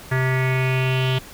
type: tone with low-pass filter sweep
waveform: square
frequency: 129.9 Hz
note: C3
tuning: 12 cents flat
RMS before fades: -20 dBFS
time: 0.11-1.19 s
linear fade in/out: 10 ms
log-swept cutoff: 1800 to 3200 Hz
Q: 5.4
effects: pink hiss -41 dBFS RMS until 1.33 s